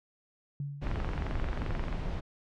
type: tone with exponential decay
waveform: sine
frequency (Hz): 142.3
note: C#3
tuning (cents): +46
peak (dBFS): -31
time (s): 0.6-1.34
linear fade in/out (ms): 2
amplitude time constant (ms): 160
type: noise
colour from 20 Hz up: brown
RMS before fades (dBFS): -33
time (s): 0.81-2.21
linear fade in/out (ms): 20
type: click train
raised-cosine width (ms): 0.5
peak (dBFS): -23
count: 25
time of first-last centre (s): 0.87-1.927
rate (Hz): 22.7
effects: low-pass 4000 Hz 12 dB/octave